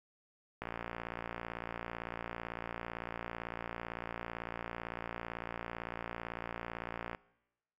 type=click train; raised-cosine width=0.5 ms; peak=-24 dBFS; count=379; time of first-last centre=0.62-7.148 s; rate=57.9 Hz; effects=noise-tail reverb RT60 1.0 s tail -23 dB re dry